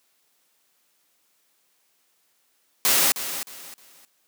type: noise with echo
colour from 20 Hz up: white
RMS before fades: -19 dBFS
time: 2.85-3.12 s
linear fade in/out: 0 ms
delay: 310 ms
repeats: 3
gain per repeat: -11 dB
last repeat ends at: 4.05 s
effects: white hiss -67 dBFS RMS until 4.27 s + high-pass 200 Hz 12 dB/octave